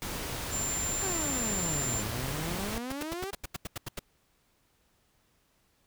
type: noise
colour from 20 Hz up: pink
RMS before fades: -36 dBFS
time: 0.02-2.78 s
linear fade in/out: 0 ms
type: tone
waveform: sine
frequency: 7250 Hz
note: A#8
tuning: 49 cents flat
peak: -31 dBFS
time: 0.5-2.04 s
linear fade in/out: 50 ms
type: exponential two-way sweep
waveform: sawtooth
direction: down then up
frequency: 406 to 103.3 to 406 Hz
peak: -31 dBFS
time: 1.02-3.31 s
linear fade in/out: 10 ms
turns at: 2.02 s
type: noise bursts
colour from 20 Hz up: pink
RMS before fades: -36 dBFS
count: 11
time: 2.9-3.993 s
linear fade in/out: 5 ms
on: 23 ms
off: 84 ms
effects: pink hiss -70 dBFS RMS until 5.86 s